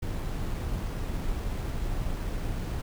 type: noise with sample-and-hold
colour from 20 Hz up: brown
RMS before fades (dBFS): -31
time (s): 0.02-2.82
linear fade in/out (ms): 10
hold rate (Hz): 11025
effects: none